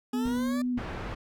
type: exponential sweep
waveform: 20% pulse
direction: up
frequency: 415.3 to 595 Hz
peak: -31 dBFS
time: 0.13-0.62 s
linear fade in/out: 5 ms
type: tone with vibrato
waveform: sine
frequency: 246.9 Hz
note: B3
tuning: in tune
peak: -26 dBFS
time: 0.13-0.79 s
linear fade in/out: 10 ms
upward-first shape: square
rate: 2.5 Hz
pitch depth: 14 cents each way
type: noise with exponential decay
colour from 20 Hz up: brown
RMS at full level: -38 dBFS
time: 0.25-0.9 s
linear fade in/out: 1 ms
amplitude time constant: 140 ms
type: low-pass noise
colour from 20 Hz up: pink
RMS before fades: -36 dBFS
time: 0.77-1.15 s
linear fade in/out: 10 ms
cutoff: 2100 Hz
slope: 12 dB/octave
effects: none